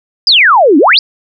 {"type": "exponential two-way sweep", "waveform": "sine", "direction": "down then up", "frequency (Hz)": [5170, 263.7, 5060], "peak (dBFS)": -3, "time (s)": [0.27, 0.99], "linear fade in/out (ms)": 2, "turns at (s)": 0.78, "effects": []}